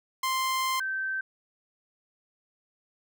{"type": "tone pair in turn", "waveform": ["sawtooth", "sine"], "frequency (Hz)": [1046.5, 1550.9], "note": ["C6", "G6"], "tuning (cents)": [0, -19], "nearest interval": "perfect fifth", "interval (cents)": 681, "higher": "second", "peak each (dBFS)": [-22, -28], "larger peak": "first", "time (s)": [[0.23, 0.8], [0.8, 1.21]], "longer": "first", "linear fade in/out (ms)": 5, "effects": []}